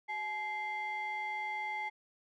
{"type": "ring-modulated tone", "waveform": "triangle", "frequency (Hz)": 618, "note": "D#5", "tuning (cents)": -12, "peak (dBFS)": -30, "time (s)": [0.08, 1.9], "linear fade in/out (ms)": 20, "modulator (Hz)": 1470, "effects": []}